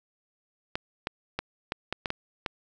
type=clicks; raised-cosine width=0.3 ms; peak=-13 dBFS; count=8; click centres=0.755 / 1.071 / 1.39 / 1.721 / 1.926 / 2.058 / 2.104 / 2.462 s; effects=none